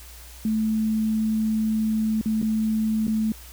sine tone with dropouts, 218.5 Hz, A3, 12 cents flat, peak -20 dBFS, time 0.45-3.32 s, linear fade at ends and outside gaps 2 ms, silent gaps 2.213-2.258 / 2.417-2.426 / 3.069-3.079 s, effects added 60 Hz sine -43 dBFS peak until 3.52 s + white hiss -46 dBFS RMS until 3.52 s

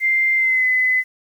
sine tone with pitch glide, 2093 to 2021 Hz, C7 to B6, 0 to +39 cents, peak -14 dBFS, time 0-1.04 s, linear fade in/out 50 ms, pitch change -61 cents, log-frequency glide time 0.35-0.67 s, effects 8-bit

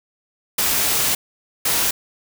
white noise bursts at uneven times, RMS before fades -19 dBFS, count 2, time 0.58-1.15 / 1.65-1.91 s, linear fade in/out 5 ms, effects none

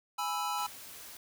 square chord, E major, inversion first, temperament equal, 830.6 / 987.8 / 1318.5 Hz, G#5 / B5 / E6, 0 / 0 / 0 cents, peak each -37 dBFS, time 0.18-0.67 s, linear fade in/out 10 ms
white noise, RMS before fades -48 dBFS, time 0.58-1.17 s, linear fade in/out 2 ms
effects none

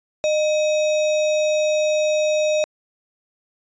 sine tone with sample-and-hold, 611 Hz, D#5, 32 cents flat, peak -16 dBFS, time 0.24-2.64 s, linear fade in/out 0 ms, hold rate 3150 Hz, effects resampled to 16000 Hz

